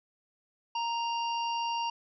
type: harmonic tone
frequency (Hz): 932.3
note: A#5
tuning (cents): 0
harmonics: 1 / 3 / 5 / 6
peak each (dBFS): -30 / -37 / -44 / -46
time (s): 0.75-1.9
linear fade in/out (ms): 5
effects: none